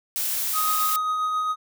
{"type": "noise", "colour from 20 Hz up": "blue", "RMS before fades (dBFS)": -26, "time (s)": [0.16, 0.96], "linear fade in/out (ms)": 0}
{"type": "tone with tremolo", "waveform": "triangle", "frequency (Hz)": 1253, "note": "D#6", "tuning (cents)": 12, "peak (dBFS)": -19, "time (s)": [0.53, 1.56], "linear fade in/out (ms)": 50, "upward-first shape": "triangle", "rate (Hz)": 7.4, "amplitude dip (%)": 30}
{"effects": []}